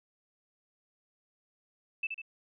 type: tone with echo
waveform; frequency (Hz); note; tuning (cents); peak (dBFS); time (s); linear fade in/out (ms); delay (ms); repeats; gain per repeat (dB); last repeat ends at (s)
sine; 2637; E7; 0; -29; 2.03-2.07; 5; 74; 2; -5; 2.218
effects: none